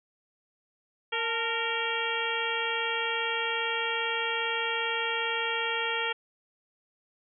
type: harmonic tone with a mistuned harmonic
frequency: 462.5 Hz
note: A#4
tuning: 14 cents flat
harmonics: 1 / 2 / 3 / 4 / 5 / 6 / 7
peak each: -35 / -35 / -35 / -35 / -35 / -35 / -35 dBFS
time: 1.12-6.13 s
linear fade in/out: 10 ms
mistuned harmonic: 2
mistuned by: -69 cents
effects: none